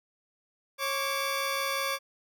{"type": "tone pair together", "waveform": "15% pulse", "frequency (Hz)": [546.2, 1158], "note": ["C#5", "D6"], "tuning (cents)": [-26, -25], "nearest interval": "octave + minor second", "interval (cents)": 1301, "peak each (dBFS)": [-25, -25], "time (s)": [0.78, 1.99], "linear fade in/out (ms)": 50, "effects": []}